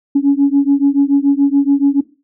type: beating tone pair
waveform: sine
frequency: 277.2 / 284.2 Hz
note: C#4 / C#4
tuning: 0 / +43 cents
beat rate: 7 Hz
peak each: -11 dBFS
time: 0.15-2.01 s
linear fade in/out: 10 ms
effects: noise-tail reverb RT60 0.3 s tail -17 dB re dry + tanh soft clip ceiling -3 dBFS